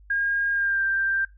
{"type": "tone with pitch glide", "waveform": "sine", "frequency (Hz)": [1622, 1578.6], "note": ["G#6", "G6"], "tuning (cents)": [-41, 12], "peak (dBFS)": -21, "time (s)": [0.1, 1.25], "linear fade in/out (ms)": 5, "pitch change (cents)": -47, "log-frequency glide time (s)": [0.51, 0.83], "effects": ["noise-tail reverb RT60 0.2 s tail -18 dB re dry", "added 50 Hz sine -48 dBFS peak until 1.37 s"]}